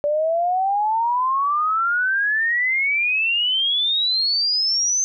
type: exponential sweep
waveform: sine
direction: up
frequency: 578 to 6272 Hz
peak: -17 dBFS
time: 0.04-5.04 s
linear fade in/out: 0 ms
effects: none